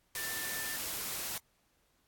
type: tone in noise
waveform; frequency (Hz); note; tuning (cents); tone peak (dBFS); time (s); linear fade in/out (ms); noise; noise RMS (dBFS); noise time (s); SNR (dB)
sine; 1778; A6; +18; -40; 0.17-0.76; 2; white; -38; 0.15-1.38; -5
effects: pink hiss -73 dBFS RMS until 2.07 s + AAC 64 kbps